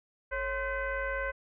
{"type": "tone with frequency modulation", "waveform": "sine", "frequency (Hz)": 1040, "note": "C6", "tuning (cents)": -11, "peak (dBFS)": -30, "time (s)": [0.31, 1.32], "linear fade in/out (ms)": 20, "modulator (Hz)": 494, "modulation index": 1.8, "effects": []}